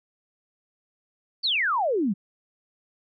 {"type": "exponential sweep", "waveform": "sine", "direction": "down", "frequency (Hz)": [4699, 178.8], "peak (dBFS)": -21, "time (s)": [1.43, 2.14], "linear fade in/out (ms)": 20, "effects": []}